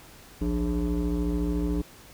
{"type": "tone with frequency modulation", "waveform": "sine", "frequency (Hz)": 174.61, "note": "F3", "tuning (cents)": 0, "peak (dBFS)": -21, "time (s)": [0.41, 1.82], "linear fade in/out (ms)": 10, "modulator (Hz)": 121, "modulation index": 1.6, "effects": ["tanh soft clip ceiling -23 dBFS", "pink hiss -50 dBFS RMS until 2.13 s"]}